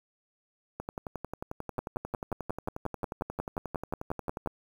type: two click trains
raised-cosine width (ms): 1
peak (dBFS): -17 / -21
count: 16 / 42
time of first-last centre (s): 1.79-4.473 / 0.8-4.461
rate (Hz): 5.59 / 11.2
effects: 8-bit